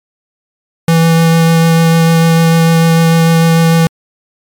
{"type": "tone with vibrato", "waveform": "square", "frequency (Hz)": 164.81, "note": "E3", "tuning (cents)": 0, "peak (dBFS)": -6, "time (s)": [0.88, 3.87], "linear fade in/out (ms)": 2, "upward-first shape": "sine", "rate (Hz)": 6.7, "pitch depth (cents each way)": 9, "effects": ["MP3 96 kbps"]}